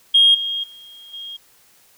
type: tone with level steps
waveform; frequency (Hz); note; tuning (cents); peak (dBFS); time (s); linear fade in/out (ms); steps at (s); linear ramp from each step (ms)
sine; 3248; G#7; -39; -8 / -21 / -39 / -30; 0.14-1.37; 10; 0.34 / 0.63 / 1.13; 10
effects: tanh soft clip ceiling -4 dBFS + white hiss -54 dBFS RMS until 1.97 s